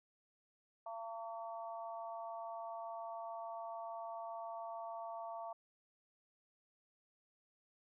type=harmonic tone; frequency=226.9 Hz; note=A#3; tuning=47 cents flat; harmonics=3 / 4 / 5; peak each=-45 / -48 / -51 dBFS; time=0.86-5.53 s; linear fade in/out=5 ms; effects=none